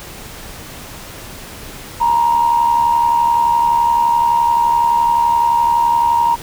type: tone with amplitude modulation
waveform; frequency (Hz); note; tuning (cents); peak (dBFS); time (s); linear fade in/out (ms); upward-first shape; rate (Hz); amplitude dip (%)
sine; 939; A#5; +12; -7; 2-6.36; 20; sine; 71.7; 60
effects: tanh soft clip ceiling -4 dBFS + pink hiss -33 dBFS RMS until 6.42 s